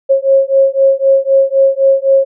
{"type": "beating tone pair", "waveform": "sine", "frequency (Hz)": [540, 543.9], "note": ["C#5", "C#5"], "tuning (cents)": [-45, -33], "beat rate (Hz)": 3.9, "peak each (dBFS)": -10, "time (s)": [0.09, 2.25], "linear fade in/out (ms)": 20, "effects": []}